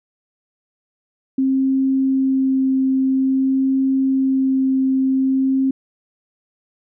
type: tone with vibrato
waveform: sine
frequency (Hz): 265.6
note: C4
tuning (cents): +26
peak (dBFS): -14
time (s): 1.38-5.71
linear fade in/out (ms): 5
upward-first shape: sine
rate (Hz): 0.5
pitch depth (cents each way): 8
effects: none